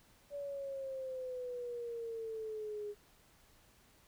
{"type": "exponential sweep", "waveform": "sine", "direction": "down", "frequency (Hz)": [576, 410.8], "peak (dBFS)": -39, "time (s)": [0.3, 2.95], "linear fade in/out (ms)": 50, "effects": ["pink hiss -66 dBFS RMS until 4.07 s"]}